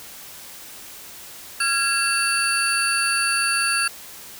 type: tone cluster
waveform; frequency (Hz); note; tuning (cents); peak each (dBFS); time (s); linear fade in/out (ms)
sine; 1371 / 1651 / 2692 / 4553 / 9690; F6 / G#6 / E7 / C#8 / D#9; -32 / -11 / +36 / +45 / -47; -25; 1.6-3.88; 5
effects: white hiss -40 dBFS RMS until 4.39 s